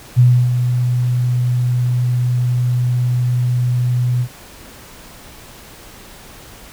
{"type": "tone with ADSR envelope", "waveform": "sine", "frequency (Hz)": 123.47, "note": "B2", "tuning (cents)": 0, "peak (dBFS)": -5, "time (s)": [0.16, 4.28], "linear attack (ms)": 31, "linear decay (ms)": 300, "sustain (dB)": -8, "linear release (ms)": 67, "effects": ["pink hiss -39 dBFS RMS until 6.72 s"]}